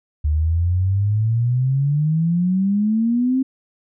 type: exponential sweep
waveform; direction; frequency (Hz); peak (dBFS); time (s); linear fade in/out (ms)
sine; up; 73.42 to 267.1; -15; 0.24-3.43; 10
effects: none